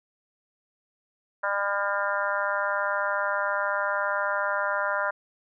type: harmonic tone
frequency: 200.8 Hz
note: G3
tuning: 42 cents sharp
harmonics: 3 / 4 / 5 / 6 / 7 / 8 / 9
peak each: -30 / -37 / -30 / -36 / -29 / -33 / -37 dBFS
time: 1.43-5.11 s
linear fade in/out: 10 ms
effects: none